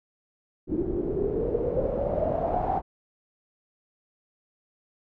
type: noise with low-pass filter sweep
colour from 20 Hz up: pink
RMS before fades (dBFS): -27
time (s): 0.67-2.82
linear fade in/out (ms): 50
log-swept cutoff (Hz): 320 to 800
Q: 8.5
effects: none